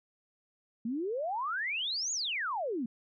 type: exponential two-way sweep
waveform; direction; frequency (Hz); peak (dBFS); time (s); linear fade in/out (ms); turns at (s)
sine; up then down; 217.2 to 7000 to 217.2; -31; 0.85-2.86; 5; 2.12
effects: none